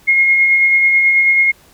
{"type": "tone with tremolo", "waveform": "sine", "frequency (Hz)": 2150, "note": "C7", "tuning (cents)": 47, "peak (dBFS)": -7, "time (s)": [0.07, 1.52], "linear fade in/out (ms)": 20, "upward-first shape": "sine", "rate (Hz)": 9.2, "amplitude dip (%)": 30, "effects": ["pink hiss -48 dBFS RMS until 1.73 s"]}